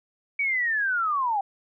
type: linear sweep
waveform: sine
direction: down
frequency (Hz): 2284 to 768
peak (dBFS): -22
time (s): 0.39-1.41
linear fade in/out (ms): 5
effects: none